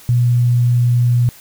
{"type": "tone", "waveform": "sine", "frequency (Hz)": 121.3, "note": "B2", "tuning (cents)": -31, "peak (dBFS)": -10, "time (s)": [0.09, 1.29], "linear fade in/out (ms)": 0, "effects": ["white hiss -42 dBFS RMS until 1.4 s"]}